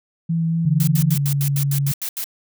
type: tone with vibrato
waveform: sine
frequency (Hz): 164.81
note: E3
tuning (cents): 0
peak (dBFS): -17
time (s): 0.29-1.16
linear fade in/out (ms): 10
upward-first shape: sine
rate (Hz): 4.2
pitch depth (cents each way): 12
type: tone with pitch glide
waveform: sine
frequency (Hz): 142.7 to 140.57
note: D3 to C#3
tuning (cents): -49 to +25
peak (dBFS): -17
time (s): 0.65-1.92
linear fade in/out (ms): 5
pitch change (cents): -26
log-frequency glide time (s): 0.98-1.55
type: noise bursts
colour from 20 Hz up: blue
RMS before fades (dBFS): -26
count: 10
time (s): 0.8-2.242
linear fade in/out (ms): 2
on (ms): 74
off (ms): 78
effects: none